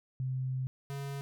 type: tone pair in turn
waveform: sine / square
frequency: 129.9 / 139.46 Hz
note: C3 / C#3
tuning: -12 / +11 cents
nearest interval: minor second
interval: 123 cents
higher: second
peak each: -31 / -37 dBFS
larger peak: first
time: 0.2-0.67 / 0.9-1.21 s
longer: first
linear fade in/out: 0 ms
effects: none